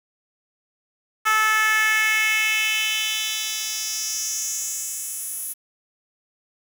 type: tone with high-pass filter sweep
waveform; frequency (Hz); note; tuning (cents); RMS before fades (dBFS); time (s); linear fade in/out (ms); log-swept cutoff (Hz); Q
10% pulse; 434.7; A4; -21; -23; 1.25-5.54; 20; 1300 to 11000; 2.8
effects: 7-bit